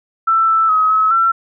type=tone with pitch steps; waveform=sine; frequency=1331 / 1323 / 1271 / 1287 / 1348 Hz; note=E6 / E6 / D#6 / E6 / E6; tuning=+16 / +6 / +36 / -42 / +38 cents; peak=-10 dBFS; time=0.27-1.32 s; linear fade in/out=10 ms; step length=210 ms; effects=none